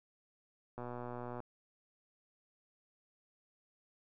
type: click train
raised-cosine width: 1 ms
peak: -30 dBFS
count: 77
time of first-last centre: 0.78-1.403 s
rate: 122 Hz
effects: none

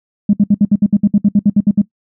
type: tone bursts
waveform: sine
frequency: 204.7 Hz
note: G#3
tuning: 25 cents flat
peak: -5 dBFS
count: 15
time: 0.29-1.817 s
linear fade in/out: 5 ms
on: 43 ms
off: 63 ms
effects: noise-tail reverb RT60 0.1 s tail -20 dB re dry + tanh soft clip ceiling -1 dBFS

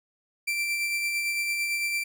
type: tone with tremolo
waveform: 40% pulse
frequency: 2349 Hz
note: D7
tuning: in tune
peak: -24 dBFS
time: 0.47-2.04 s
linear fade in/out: 10 ms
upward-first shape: sine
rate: 8.9 Hz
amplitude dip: 30%
effects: none

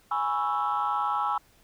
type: chord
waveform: sine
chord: C# minor seventh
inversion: second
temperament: equal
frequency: 830.6 / 987.8 / 1108.7 / 1318.5 Hz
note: G#5 / B5 / C#6 / E6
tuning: 0 / 0 / 0 / 0 cents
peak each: -28 / -31 / -31 / -28 dBFS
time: 0.11-1.38 s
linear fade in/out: 5 ms
effects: tanh soft clip ceiling -18 dBFS + pink hiss -61 dBFS RMS until 1.63 s

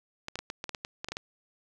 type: clicks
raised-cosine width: 0.2 ms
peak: -18 dBFS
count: 12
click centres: 0.284 / 0.356 / 0.39 / 0.501 / 0.641 / 0.693 / 0.748 / 0.849 / 1.045 / 1.086 / 1.12 / 1.169 s
effects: none

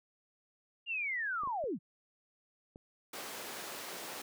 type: linear sweep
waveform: sine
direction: down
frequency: 2848 to 130 Hz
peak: -33 dBFS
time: 0.86-1.79 s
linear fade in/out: 50 ms
type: clicks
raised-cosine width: 2 ms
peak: -37 dBFS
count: 4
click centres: 1.435 / 1.474 / 1.64 / 2.759 s
type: high-pass noise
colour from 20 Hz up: pink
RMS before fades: -44 dBFS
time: 3.13-4.22 s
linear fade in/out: 5 ms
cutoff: 360 Hz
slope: 12 dB/octave
effects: none

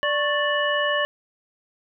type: harmonic tone with a mistuned harmonic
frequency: 587.3 Hz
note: D5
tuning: in tune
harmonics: 1 / 2 / 3 / 5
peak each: -24 / -27 / -24 / -28 dBFS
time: 0.03-1.05 s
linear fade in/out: 0 ms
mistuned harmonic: 2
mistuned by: -110 cents
effects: none

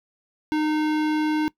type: tone with hard clipping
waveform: sine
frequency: 306.8 Hz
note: D#4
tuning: 24 cents flat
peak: -22 dBFS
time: 0.52-1.48 s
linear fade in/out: 0 ms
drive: 18 dB
effects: noise-tail reverb RT60 0.1 s tail -21 dB re dry

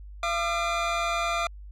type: tone pair together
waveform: 25% pulse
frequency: 681 / 1200.9 Hz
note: F5 / D6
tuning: -44 / +38 cents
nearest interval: minor seventh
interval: 982 cents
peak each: -24 dBFS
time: 0.23-1.47 s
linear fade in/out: 2 ms
effects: added 50 Hz sine -40 dBFS peak until 1.71 s + low-pass 6000 Hz 12 dB/octave

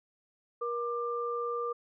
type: tone pair together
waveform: sine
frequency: 475.3 / 1189 Hz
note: A#4 / D6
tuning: +34 / +21 cents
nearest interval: octave + major third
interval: 1587 cents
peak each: -33 / -34 dBFS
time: 0.61-1.73 s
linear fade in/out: 10 ms
effects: none

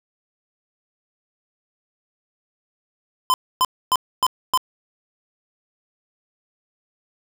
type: tone bursts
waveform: square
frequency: 1024 Hz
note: C6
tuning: 38 cents flat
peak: -15 dBFS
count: 5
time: 3.3-4.575 s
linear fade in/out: 0 ms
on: 39 ms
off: 270 ms
effects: none

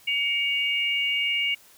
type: tone pair together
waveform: sine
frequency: 2251 / 2828 Hz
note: C#7 / F7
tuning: +26 / +21 cents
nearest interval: major third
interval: 395 cents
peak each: -25 dBFS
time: 0.07-1.55 s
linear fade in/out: 10 ms
effects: white hiss -54 dBFS RMS until 1.77 s

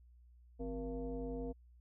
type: tone with frequency modulation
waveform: sine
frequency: 260 Hz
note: C4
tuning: 11 cents flat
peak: -38 dBFS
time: 0.59-1.53 s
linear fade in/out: 20 ms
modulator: 211 Hz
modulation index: 1.4
effects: added 60 Hz sine -59 dBFS peak until 1.8 s

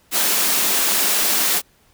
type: high-pass noise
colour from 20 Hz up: white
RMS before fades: -18 dBFS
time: 0.11-1.62 s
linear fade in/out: 50 ms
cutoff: 180 Hz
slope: 48 dB/octave
effects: pink hiss -57 dBFS RMS until 1.93 s

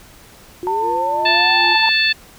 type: linear sweep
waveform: sine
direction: up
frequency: 349.2 to 923 Hz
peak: -22 dBFS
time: 0.63-1.88 s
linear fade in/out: 0 ms
type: tone with pitch glide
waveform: sine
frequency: 899 to 887.1 Hz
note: A5 to A5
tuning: +37 to +14 cents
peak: -17 dBFS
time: 0.67-1.89 s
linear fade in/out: 0 ms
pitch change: -23 cents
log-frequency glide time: 0.99-1.66 s
type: tone with tremolo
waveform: triangle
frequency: 349.2 Hz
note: F4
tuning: in tune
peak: -23 dBFS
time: 0.8-1.77 s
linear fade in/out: 50 ms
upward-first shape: triangle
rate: 2.5 Hz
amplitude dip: 70%
type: harmonic tone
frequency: 880 Hz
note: A5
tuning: in tune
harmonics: 2 / 3 / 4 / 5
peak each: -18 / -17 / -20 / -19 dBFS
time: 1.25-2.13 s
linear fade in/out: 10 ms
effects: pink hiss -44 dBFS RMS until 2.38 s

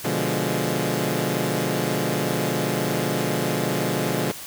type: chord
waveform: 15% pulse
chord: B diminished seventh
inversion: none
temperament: equal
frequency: 123.47 / 146.83 / 174.61 / 207.7 Hz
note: B2 / D3 / F3 / Ab3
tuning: 0 / 0 / 0 / 0 cents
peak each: -22 / -21 / -21 / -22 dBFS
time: 0.04-4.32 s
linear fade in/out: 10 ms
effects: white hiss -37 dBFS RMS until 4.46 s

